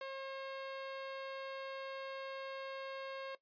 sawtooth tone, 538 Hz, C5, 48 cents sharp, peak -38 dBFS, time 0.01-3.35 s, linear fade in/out 2 ms, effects noise-tail reverb RT60 0.1 s tail -17 dB re dry + resampled to 11025 Hz

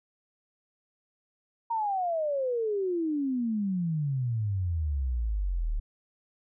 sine exponential sweep, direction down, 940 to 36.06 Hz, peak -26 dBFS, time 1.7-5.8 s, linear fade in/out 10 ms, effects none

